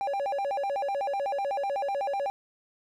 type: tone with vibrato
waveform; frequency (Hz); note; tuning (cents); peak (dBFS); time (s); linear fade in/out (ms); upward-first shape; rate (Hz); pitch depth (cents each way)
triangle; 668; E5; +23; -25; 0.01-2.3; 0; square; 8; 300
effects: none